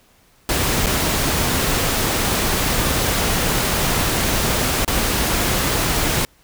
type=noise with dropouts; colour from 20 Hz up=pink; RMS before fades=-19 dBFS; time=0.49-6.25 s; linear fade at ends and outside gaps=1 ms; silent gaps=0.861-0.867 / 4.848-4.878 s; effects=pink hiss -55 dBFS RMS until 6.43 s